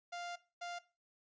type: tone bursts at uneven times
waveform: sawtooth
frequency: 698.5 Hz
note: F5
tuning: in tune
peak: -38 dBFS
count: 2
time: 0.12-0.36 / 0.61-0.79 s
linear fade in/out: 10 ms
effects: noise-tail reverb RT60 0.3 s tail -17 dB re dry + resampled to 16000 Hz